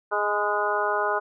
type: harmonic tone with a mistuned harmonic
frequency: 207.7 Hz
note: G#3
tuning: in tune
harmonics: 2 / 3 / 4 / 5 / 6 / 7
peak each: -29 / -29 / -29 / -29 / -29 / -29 dBFS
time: 0.11-1.2 s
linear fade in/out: 20 ms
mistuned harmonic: 5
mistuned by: -29 cents
effects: none